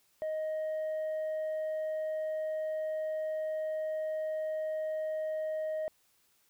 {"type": "tone", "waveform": "sine", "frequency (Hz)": 625, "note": "D#5", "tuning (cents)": 8, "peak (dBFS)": -29, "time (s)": [0.22, 5.88], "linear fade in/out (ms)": 0, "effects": ["tanh soft clip ceiling -31 dBFS", "white hiss -70 dBFS RMS until 6.49 s"]}